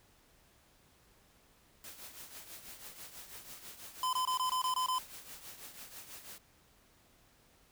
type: noise with tremolo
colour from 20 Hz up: white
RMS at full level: -47 dBFS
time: 1.84-6.38 s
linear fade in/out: 0 ms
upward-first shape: triangle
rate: 6.1 Hz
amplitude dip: 70%
type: tone bursts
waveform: square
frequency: 1020 Hz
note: C6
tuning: 44 cents flat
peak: -31 dBFS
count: 8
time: 4.03-4.984 s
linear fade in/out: 2 ms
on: 100 ms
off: 22 ms
effects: pink hiss -66 dBFS RMS until 7.71 s